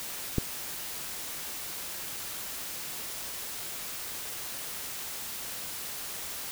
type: click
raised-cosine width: 3 ms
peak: -12 dBFS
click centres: 0.383 s
effects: white hiss -38 dBFS RMS until 6.51 s